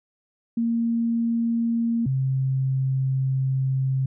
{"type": "tone pair in turn", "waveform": "sine", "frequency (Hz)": [231.6, 132.79], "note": ["A#3", "C3"], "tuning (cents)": [-11, 26], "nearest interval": "minor seventh", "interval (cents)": 963, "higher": "first", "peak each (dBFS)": -20, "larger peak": "neither", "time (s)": [[0.57, 2.06], [2.06, 4.06]], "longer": "second", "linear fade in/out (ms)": 5, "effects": []}